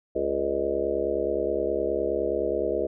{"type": "harmonic tone with a mistuned harmonic", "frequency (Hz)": 69.6, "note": "C#2", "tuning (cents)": 8, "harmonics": [1, 3, 4, 5, 6, 7, 8, 9], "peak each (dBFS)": [-40, -41, -40, -30, -29, -29, -36, -30], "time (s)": [0.15, 2.87], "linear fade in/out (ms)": 10, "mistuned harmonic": 8, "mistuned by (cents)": 76, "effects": []}